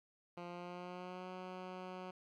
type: tone with pitch glide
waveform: 10% pulse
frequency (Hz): 174.61 to 184.03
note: F3 to F#3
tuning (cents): 0 to -9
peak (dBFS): -37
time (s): 0.37-2.11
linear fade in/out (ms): 5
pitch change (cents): +91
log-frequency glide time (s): 0.48-1.29
effects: low-pass 3000 Hz 12 dB/octave + 13-bit